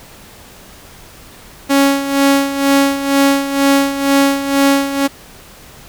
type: tone with tremolo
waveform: sawtooth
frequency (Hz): 277.2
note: C#4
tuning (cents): 0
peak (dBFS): -4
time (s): 1.69-5.08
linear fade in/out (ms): 20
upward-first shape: sine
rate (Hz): 2.1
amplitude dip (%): 70
effects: pink hiss -39 dBFS RMS until 5.88 s